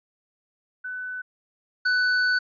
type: tone pair in turn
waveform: sine / square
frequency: 1500 / 1493.3 Hz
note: F#6 / F#6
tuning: +23 / +16 cents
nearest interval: unison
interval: 7 cents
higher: first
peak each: -30 / -20 dBFS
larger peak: second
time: 0.84-1.22 / 1.85-2.39 s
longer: second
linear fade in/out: 10 ms
effects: resampled to 11025 Hz